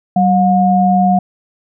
sine tone pair together, 190.4 / 718.9 Hz, F#3 / F5, +50 / +50 cents, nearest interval octave + major seventh, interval 2300 cents, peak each -11 / -11 dBFS, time 0.16-1.19 s, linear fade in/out 5 ms, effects none

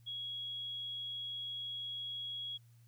sine tone, 3322 Hz, G#7, in tune, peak -39 dBFS, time 0.06-2.58 s, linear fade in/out 20 ms, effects added 117 Hz sine -59 dBFS peak until 2.87 s + white hiss -74 dBFS RMS until 2.87 s

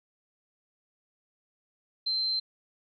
sine tone, 4114 Hz, C8, 30 cents flat, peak -26 dBFS, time 2.06-2.4 s, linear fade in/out 10 ms, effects none

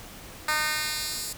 10% pulse tone with high-pass filter sweep, 305.5 Hz, D#4, 32 cents flat, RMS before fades -29 dBFS, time 0.48-1.33 s, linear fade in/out 5 ms, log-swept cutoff 1200 to 7000 Hz, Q 0.95, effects pink hiss -44 dBFS RMS until 1.37 s

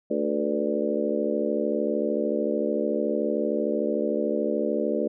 harmonic tone with a mistuned harmonic, 73.42 Hz, D2, in tune, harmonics 3 / 4 / 5 / 6 / 7 / 8, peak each -30 / -30 / -30 / -30 / -30 / -30 dBFS, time 0.1-5.08 s, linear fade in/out 10 ms, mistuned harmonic 7, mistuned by -48 cents, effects none

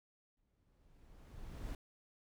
brown noise with exponential growth, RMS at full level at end -41 dBFS, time 0.37-1.75 s, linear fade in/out 2 ms, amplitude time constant 300 ms, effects none

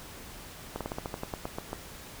slowing click train, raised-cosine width 1 ms, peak -19 dBFS, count 12, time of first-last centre 0.76-1.731 s, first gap 47 ms, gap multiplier 1.12, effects pink hiss -46 dBFS RMS until 2.2 s

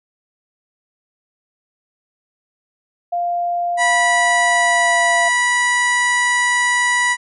sine tone with pitch glide, 698 to 688 Hz, F5 to F5, -1 to -26 cents, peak -17 dBFS, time 3.12-5.29 s, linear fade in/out 10 ms, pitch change -25 cents, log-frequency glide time 4.44-4.98 s
harmonic tone, 977 Hz, B5, 19 cents flat, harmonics 1 / 2 / 3 / 4 / 5 / 6 / 7 / 8 / 9 / 10, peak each -20 / -15 / -31 / -30 / -35 / -35 / -28 / -38 / -29 / -37 dBFS, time 3.77-7.17 s, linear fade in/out 50 ms
effects none

